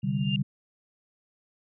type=tone with exponential growth; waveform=sine; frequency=2800 Hz; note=F7; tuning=4 cents sharp; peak=-26 dBFS; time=0.02-0.36 s; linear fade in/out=2 ms; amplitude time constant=73 ms
type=chord; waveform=sine; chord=C suspended second; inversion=none; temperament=equal; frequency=130.81 / 146.83 / 196 Hz; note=C3 / D3 / G3; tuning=0 / 0 / 0 cents; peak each=-30 / -29 / -28 dBFS; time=0.03-0.43 s; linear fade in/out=10 ms
effects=none